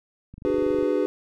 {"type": "click train", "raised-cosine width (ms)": 5, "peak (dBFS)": -29, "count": 13, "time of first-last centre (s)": [0.34, 0.828], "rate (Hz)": 24.6}
{"type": "chord", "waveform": "triangle", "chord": "G# half-diminished seventh", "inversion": "second", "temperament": "just", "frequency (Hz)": [299, 373.8, 415.3, 498.4], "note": ["D4", "F#4", "G#4", "B4"], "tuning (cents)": [31, 18, 0, 16], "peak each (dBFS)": -24, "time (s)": [0.45, 1.06], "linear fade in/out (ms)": 0}
{"effects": []}